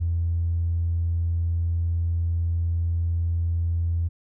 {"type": "tone with tanh clipping", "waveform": "triangle", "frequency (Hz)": 84.4, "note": "E2", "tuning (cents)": 41, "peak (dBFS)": -21, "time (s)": [0, 4.09], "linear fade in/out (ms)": 20, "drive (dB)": 4, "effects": []}